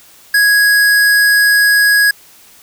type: tone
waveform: square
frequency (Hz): 1661.2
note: G#6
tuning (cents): 0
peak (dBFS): -8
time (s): 0.34-2.11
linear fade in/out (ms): 5
effects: white hiss -43 dBFS RMS until 2.62 s